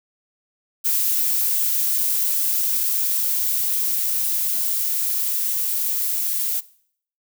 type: noise with level ramp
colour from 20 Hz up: violet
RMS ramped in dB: -20 to -23 dBFS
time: 0.84-6.61 s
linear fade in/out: 20 ms
effects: noise-tail reverb RT60 0.6 s tail -20 dB re dry